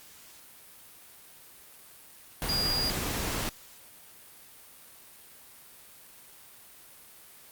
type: tone in noise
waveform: sine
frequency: 4838 Hz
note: D#8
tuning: 49 cents flat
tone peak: -27 dBFS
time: 2.49-2.9 s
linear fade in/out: 0 ms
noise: pink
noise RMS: -32 dBFS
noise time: 2.42-3.49 s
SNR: +2 dB
effects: white hiss -52 dBFS RMS until 7.51 s + Opus 48 kbps